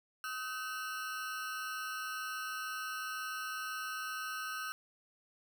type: ring-modulated tone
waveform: 40% pulse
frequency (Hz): 1396.9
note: F6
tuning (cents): 0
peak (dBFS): -34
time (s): 0.24-4.72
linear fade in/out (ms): 0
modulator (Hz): 129
effects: 11-bit